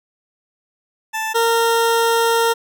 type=tone pair in turn; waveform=20% pulse; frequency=880 / 460.8 Hz; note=A5 / A#4; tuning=0 / -20 cents; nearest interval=major seventh; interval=1120 cents; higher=first; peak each=-16 / -9 dBFS; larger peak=second; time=1.13-1.34 / 1.34-2.54 s; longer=second; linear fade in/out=20 ms; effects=none